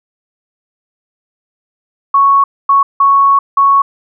sine tone bursts at uneven times, 1108.7 Hz, C#6, in tune, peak -5 dBFS, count 4, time 2.14-2.44 / 2.69-2.83 / 3-3.39 / 3.57-3.82 s, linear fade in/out 5 ms, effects none

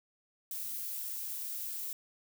violet noise, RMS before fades -39 dBFS, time 0.51-1.93 s, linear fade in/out 2 ms, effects none

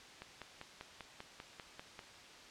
click train, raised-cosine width 0.3 ms, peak -30 dBFS, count 10, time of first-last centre 0.22-1.992 s, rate 5.08 Hz, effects white hiss -55 dBFS RMS until 2.5 s + low-pass 5000 Hz 12 dB/octave

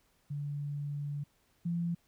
sine tone pair in turn, 144.5 / 170.7 Hz, D3 / F3, -28 / -39 cents, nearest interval minor third, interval 289 cents, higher second, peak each -34 / -30 dBFS, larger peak second, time 0.3-1.24 / 1.65-1.95 s, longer first, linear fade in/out 10 ms, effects pink hiss -71 dBFS RMS until 2.07 s

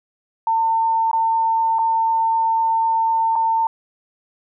sine tone with dropouts, 902 Hz, A5, 43 cents sharp, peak -15 dBFS, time 0.47-3.67 s, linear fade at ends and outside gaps 2 ms, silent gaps 1.114-1.131 / 1.786-1.79 / 3.356-3.36 s, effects none

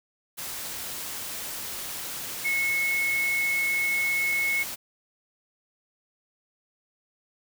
sine tone in noise, 2187 Hz, C#7, 24 cents flat, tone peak -23 dBFS, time 2.44-4.64 s, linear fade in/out 20 ms, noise white, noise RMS -35 dBFS, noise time 0.37-4.76 s, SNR +9 dB, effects none

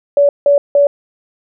sine tone bursts, 571 Hz, D5, 49 cents flat, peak -6 dBFS, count 3, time 0.17-0.87 s, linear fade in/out 2 ms, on 120 ms, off 170 ms, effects none

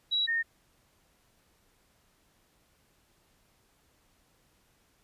sine tone pair in turn, 3891 / 1836.3 Hz, B7 / A#6, -27 / -27 cents, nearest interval octave + minor second, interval 1300 cents, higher first, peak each -25 / -26 dBFS, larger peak first, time 0.11-0.27 / 0.27-0.43 s, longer neither, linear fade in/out 20 ms, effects pink hiss -68 dBFS RMS until 5.03 s + resampled to 32000 Hz

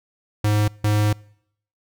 square tone pair in turn, 105.1 / 105.1 Hz, G#2 / G#2, +21 / +21 cents, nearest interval unison, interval 0 cents, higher neither, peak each -17 dBFS, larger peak neither, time 0.44-0.68 / 0.84-1.13 s, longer second, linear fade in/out 5 ms, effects noise-tail reverb RT60 0.7 s tail -25 dB re dry

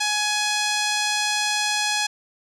5% pulse tone with low-pass filter, 839 Hz, G#5, 17 cents sharp, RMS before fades -23 dBFS, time 0-2.07 s, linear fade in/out 10 ms, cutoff 6500 Hz, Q 0.66, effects none

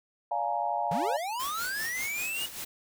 sine chord, Bb dominant seventh, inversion first, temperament just, 582.7 / 699.2 / 839.1 / 932.3 Hz, D5 / F5 / Ab5 / Bb5, -14 / +2 / +18 / 0 cents, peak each -37 / -31 / -31 / -34 dBFS, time 0.31-1.17 s, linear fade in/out 5 ms
square linear sweep, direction up, 137.1 to 2912 Hz, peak -32 dBFS, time 0.91-2.46 s, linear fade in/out 5 ms
white noise with tremolo, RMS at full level -37 dBFS, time 1.39-2.65 s, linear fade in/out 10 ms, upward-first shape sine, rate 5.1 Hz, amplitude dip 60%
effects none

